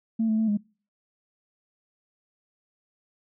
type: tone with pitch steps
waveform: sine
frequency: 224.5 / 218.2 / 221.6 / 207.2 Hz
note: A3 / A3 / A3 / G#3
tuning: +35 / -14 / +13 / -4 cents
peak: -20 dBFS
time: 0.19-0.574 s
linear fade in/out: 10 ms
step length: 96 ms
effects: noise-tail reverb RT60 0.4 s tail -25 dB re dry + tanh soft clip ceiling -17 dBFS